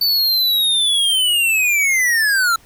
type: linear sweep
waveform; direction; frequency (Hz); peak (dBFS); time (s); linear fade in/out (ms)
square; down; 4549 to 1329; -14; 0.01-2.56; 5
effects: pink hiss -50 dBFS RMS until 2.65 s